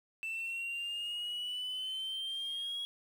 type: exponential sweep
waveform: sine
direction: up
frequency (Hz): 2654 to 3322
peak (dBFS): -33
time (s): 0.23-2.85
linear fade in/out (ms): 0
effects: tanh soft clip ceiling -35 dBFS + 10-bit